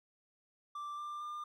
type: tone with pitch steps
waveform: triangle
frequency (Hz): 1175 / 1188 / 1201.1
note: D6 / D6 / D6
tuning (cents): +1 / +20 / +39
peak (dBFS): -38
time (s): 0.75-1.44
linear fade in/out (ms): 5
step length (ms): 230
effects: none